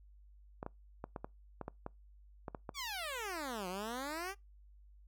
clicks, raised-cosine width 1 ms, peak -27 dBFS, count 11, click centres 0.629 / 0.664 / 1.041 / 1.162 / 1.245 / 1.613 / 1.681 / 1.864 / 2.482 / 2.548 / 2.692 s
10% pulse exponential two-way sweep, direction down then up, 1195 to 175.8 to 407.8 Hz, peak -31 dBFS, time 2.74-4.35 s, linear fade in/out 50 ms, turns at 3.68 s
effects noise-tail reverb RT60 0.2 s tail -25 dB re dry + added 50 Hz sine -57 dBFS peak until 5.07 s

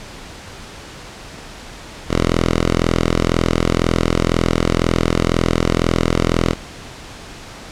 5% pulse tone, 42 Hz, E1, 33 cents sharp, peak -3 dBFS, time 2.08-6.56 s, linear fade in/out 50 ms, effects pink hiss -35 dBFS RMS until 7.71 s + low-pass 7000 Hz 12 dB/octave

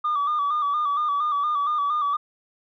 sine tone with vibrato, 1178 Hz, D6, 5 cents sharp, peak -19 dBFS, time 0.04-2.17 s, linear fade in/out 10 ms, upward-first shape square, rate 4.3 Hz, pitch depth 51 cents each way, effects tanh soft clip ceiling -18 dBFS

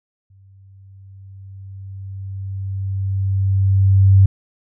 sine tone with exponential growth, 96.9 Hz, G2, 20 cents flat, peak -6 dBFS, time 0.3-4.26 s, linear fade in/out 5 ms, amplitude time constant 860 ms, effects none

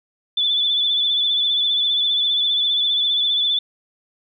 sine tone with vibrato, 3482 Hz, A7, 19 cents flat, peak -16 dBFS, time 0.37-3.59 s, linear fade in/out 5 ms, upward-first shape sine, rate 15 Hz, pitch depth 38 cents each way, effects none

